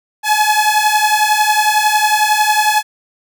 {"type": "beating tone pair", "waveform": "sawtooth", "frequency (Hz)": [845, 856], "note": ["G#5", "A5"], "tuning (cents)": [30, -48], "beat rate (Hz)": 11, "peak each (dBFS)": -10, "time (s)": [0.23, 2.83], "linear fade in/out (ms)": 50, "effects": []}